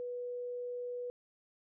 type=tone; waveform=sine; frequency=490 Hz; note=B4; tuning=14 cents flat; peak=-37 dBFS; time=0-1.1 s; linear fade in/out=0 ms; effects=none